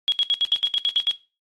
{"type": "tone bursts", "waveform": "sine", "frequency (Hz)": 3315, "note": "G#7", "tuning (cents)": -4, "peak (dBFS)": -16, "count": 10, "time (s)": [0.08, 1.111], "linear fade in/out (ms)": 0, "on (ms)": 41, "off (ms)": 69, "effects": ["noise-tail reverb RT60 0.3 s tail -17 dB re dry", "AAC 32 kbps"]}